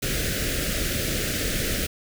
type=band-stop noise; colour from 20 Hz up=pink; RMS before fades=-26 dBFS; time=0.02-1.87 s; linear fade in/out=10 ms; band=630 to 1400 Hz; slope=48 dB/octave; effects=none